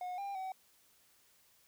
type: tone with pitch steps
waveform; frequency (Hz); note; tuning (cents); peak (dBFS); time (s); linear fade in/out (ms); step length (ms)
triangle; 725 / 797 / 757; F#5 / G5 / F#5; -35 / +28 / +39; -36; 0.01-0.52; 2; 170
effects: white hiss -68 dBFS RMS until 1.67 s